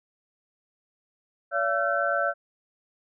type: tone cluster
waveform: sine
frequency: 571 / 679 / 1349 / 1529 Hz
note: D5 / F5 / E6 / G6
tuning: -49 / -49 / +40 / -44 cents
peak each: -28 dBFS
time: 1.51-2.34 s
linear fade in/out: 50 ms
effects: none